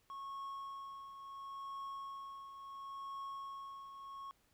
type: tone with tremolo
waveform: triangle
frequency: 1097 Hz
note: C#6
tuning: 18 cents flat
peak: -40 dBFS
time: 0.1-4.31 s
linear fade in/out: 0 ms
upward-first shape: triangle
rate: 0.72 Hz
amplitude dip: 60%
effects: pink hiss -74 dBFS RMS until 4.53 s